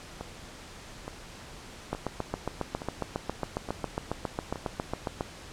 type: two click trains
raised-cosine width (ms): 1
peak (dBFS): -22 / -15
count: 6 / 25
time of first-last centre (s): 0.21-4.558 / 1.93-5.209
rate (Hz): 1.15 / 7.32
effects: pink hiss -46 dBFS RMS until 5.52 s + low-pass 8000 Hz 12 dB/octave